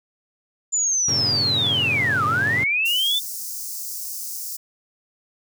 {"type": "linear two-way sweep", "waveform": "sine", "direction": "down then up", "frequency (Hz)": [7140, 1167, 3588], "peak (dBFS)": -18, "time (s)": [0.72, 3.2], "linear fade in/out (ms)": 20, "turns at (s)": 2.25}
{"type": "chord", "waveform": "sawtooth", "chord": "G diminished", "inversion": "none", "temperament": "equal with one note detuned", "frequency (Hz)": [98, 116.54, 140.36], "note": ["G2", "Bb2", "Db3"], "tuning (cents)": [0, 0, 22], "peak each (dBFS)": -27, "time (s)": [1.08, 2.64], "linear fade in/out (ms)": 5}
{"type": "high-pass noise", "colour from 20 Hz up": "white", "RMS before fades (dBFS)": -31, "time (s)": [2.85, 4.57], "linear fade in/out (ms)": 10, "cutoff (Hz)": 5000, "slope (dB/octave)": 48}
{"effects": []}